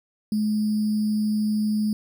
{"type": "tone with sample-and-hold", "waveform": "sine", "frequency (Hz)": 212.8, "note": "G#3", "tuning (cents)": 42, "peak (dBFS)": -20, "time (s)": [0.32, 1.93], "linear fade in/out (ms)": 2, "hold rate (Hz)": 4900, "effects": []}